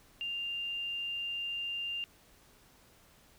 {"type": "tone", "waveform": "sine", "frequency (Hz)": 2794, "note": "F7", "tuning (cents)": 0, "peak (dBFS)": -34, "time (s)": [0.21, 2.04], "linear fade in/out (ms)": 0, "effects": ["pink hiss -62 dBFS RMS until 3.38 s"]}